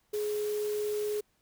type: tone in noise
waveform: sine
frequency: 420 Hz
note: G#4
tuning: 19 cents sharp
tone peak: -29 dBFS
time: 0.13-1.21 s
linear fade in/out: 10 ms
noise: white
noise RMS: -45 dBFS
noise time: 0.13-1.21 s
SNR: +13 dB
effects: pink hiss -72 dBFS RMS until 1.41 s